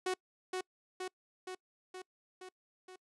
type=tone with echo; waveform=sawtooth; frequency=370 Hz; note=F#4; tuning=in tune; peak=-28 dBFS; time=0.06-0.14 s; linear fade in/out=5 ms; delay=470 ms; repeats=6; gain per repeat=-3 dB; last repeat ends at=2.96 s; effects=noise-tail reverb RT60 0.1 s tail -26 dB re dry + resampled to 24000 Hz